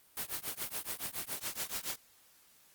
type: noise with tremolo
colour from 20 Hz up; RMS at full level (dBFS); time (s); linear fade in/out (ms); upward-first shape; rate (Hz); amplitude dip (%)
white; -35; 0.17-1.96; 0; triangle; 7.1; 100
effects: white hiss -64 dBFS RMS until 2.74 s + Opus 32 kbps